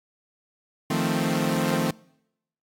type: chord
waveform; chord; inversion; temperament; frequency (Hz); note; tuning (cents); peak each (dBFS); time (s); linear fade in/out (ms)
sawtooth; F dominant seventh; third; equal; 155.56 / 174.61 / 220 / 261.6; Eb3 / F3 / A3 / C4; 0 / 0 / 0 / 0; -24; 0.9-1.91; 5
effects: noise-tail reverb RT60 0.8 s tail -25 dB re dry + AAC 64 kbps